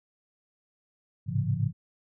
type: tone cluster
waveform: sine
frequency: 102.9 / 110.9 / 132.4 / 140.2 / 172 Hz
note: G#2 / A2 / C3 / C#3 / F3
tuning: -16 / +14 / +21 / +20 / -26 cents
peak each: -31 / -30 / -34 / -30 / -33 dBFS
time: 1.26-1.73 s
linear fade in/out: 50 ms
effects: none